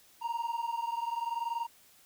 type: tone pair together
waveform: triangle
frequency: 926 / 946.6 Hz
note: A#5 / A#5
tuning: -12 / +26 cents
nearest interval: unison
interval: 38 cents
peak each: -32 / -34 dBFS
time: 0.21-1.67 s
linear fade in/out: 20 ms
effects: white hiss -61 dBFS RMS until 2.05 s